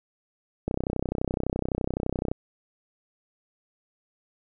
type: click train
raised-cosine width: 2 ms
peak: -13 dBFS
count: 53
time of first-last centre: 0.68-2.315 s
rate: 31.8 Hz
effects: none